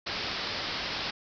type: low-pass noise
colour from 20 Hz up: white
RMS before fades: -34 dBFS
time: 0.06-1.11 s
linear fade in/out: 10 ms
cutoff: 5300 Hz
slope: 96 dB/octave
effects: none